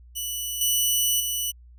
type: tone with level steps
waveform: 10% pulse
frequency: 2960 Hz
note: F#7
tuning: in tune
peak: -20 / -12 / -17 dBFS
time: 0.15-1.52 s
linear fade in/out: 20 ms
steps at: 0.61 / 1.2 s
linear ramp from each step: 2 ms
effects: added 60 Hz sine -46 dBFS peak until 1.78 s